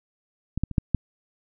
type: clicks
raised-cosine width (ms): 5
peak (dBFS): -14 / -11 / -21 / -7 / -7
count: 5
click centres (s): 0.576 / 0.636 / 0.713 / 0.782 / 0.947
effects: none